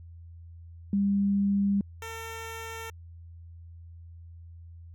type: tone pair in turn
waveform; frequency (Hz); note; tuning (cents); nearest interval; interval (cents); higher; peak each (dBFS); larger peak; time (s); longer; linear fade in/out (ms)
sine / 10% pulse; 199.6 / 451.6; G3 / A4; +32 / +45; octave + major second; 1413; second; -22 / -29; first; 0.93-1.81 / 2.02-2.9; neither; 2
effects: added 84 Hz sine -44 dBFS peak until 4.94 s